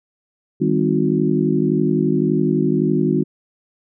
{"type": "harmonic tone with a mistuned harmonic", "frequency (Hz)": 51.8, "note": "G#1", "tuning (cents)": -4, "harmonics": [3, 4, 5, 6, 7], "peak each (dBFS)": [-21, -21, -21, -21, -21], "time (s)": [0.6, 3.24], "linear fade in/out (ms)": 20, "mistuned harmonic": 4, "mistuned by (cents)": -85, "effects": []}